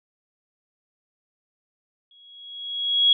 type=tone with exponential growth; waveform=sine; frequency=3322 Hz; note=G#7; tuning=in tune; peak=-12 dBFS; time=2.11-3.13 s; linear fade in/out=2 ms; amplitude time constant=220 ms; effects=none